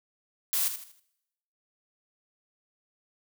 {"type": "noise with echo", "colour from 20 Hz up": "blue", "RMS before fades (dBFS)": -27, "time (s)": [0.53, 0.68], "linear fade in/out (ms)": 0, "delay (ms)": 79, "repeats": 4, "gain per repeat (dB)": -9, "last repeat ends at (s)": 0.996, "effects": ["noise-tail reverb RT60 0.9 s tail -24 dB re dry"]}